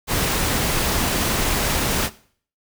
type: noise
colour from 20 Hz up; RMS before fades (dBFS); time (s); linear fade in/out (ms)
pink; -21; 0.07-2.1; 50
effects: noise-tail reverb RT60 0.5 s tail -18 dB re dry